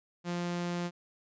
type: tone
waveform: sawtooth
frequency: 174.61 Hz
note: F3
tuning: in tune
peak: -28 dBFS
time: 0.24-0.91 s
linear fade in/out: 50 ms
effects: resampled to 16000 Hz